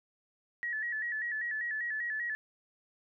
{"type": "tone with vibrato", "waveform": "sine", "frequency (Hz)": 1817, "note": "A#6", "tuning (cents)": -45, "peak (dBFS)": -32, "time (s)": [0.63, 2.35], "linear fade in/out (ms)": 0, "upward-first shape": "square", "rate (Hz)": 5.1, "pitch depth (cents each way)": 79, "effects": []}